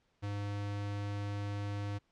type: tone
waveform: square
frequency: 101.9 Hz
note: G#2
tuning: 32 cents flat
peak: -36 dBFS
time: 0.22-1.99 s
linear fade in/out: 20 ms
effects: pink hiss -75 dBFS RMS until 2.11 s + low-pass 5000 Hz 12 dB/octave